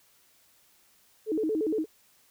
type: tone with vibrato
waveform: sine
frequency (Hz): 370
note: F#4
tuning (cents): 0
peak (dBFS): -25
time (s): 1.26-1.86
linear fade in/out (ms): 50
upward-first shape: square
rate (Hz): 8.6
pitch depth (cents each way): 280
effects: white hiss -63 dBFS RMS until 2.3 s